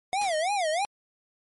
square tone with vibrato, 713 Hz, F5, 36 cents sharp, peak -25 dBFS, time 0.13-0.85 s, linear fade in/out 0 ms, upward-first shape sine, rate 3.1 Hz, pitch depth 260 cents each way
white noise with exponential decay, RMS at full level -35 dBFS, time 0.21-0.57 s, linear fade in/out 5 ms, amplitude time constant 77 ms
effects MP3 48 kbps

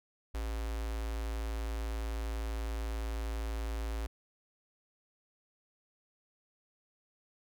square tone with notch filter, 55.5 Hz, A1, 16 cents sharp, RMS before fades -36 dBFS, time 0.34-4.07 s, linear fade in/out 10 ms, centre 150 Hz, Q 0.95, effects none

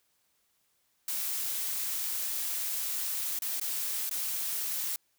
blue noise with dropouts, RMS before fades -33 dBFS, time 1.08-4.96 s, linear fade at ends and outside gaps 2 ms, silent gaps 3.39-3.42 / 3.598-3.613 / 4.094-4.111 s, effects white hiss -73 dBFS RMS until 5.18 s

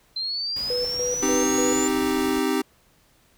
sine linear sweep, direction up, 4083 to 7190 Hz, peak -25 dBFS, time 0.16-1.88 s, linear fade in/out 5 ms
pink noise, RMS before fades -40 dBFS, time 0.56-2.39 s, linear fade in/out 5 ms
sine tone with tremolo, 491.6 Hz, B4, 8 cents flat, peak -24 dBFS, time 0.7-1.86 s, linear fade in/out 2 ms, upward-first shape square, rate 3.4 Hz, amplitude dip 70%
square chord, C minor, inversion none, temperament equal, 261.6 / 311.1 / 392 Hz, C4 / Eb4 / G4, 0 / 0 / 0 cents, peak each -26 dBFS, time 1.22-2.62 s, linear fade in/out 10 ms
effects pink hiss -60 dBFS RMS until 3.37 s

